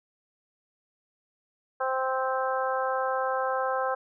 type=harmonic tone; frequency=261.6 Hz; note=C4; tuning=in tune; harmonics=2 / 3 / 4 / 5 / 6; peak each=-29 / -31 / -32 / -33 / -36 dBFS; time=1.8-3.95 s; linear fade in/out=10 ms; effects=none